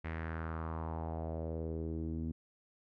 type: tone with low-pass filter sweep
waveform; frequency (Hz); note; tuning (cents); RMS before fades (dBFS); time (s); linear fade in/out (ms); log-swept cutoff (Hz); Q
sawtooth; 80.9; E2; -32; -39; 0.04-2.32; 10; 2100 to 250; 3.2
effects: none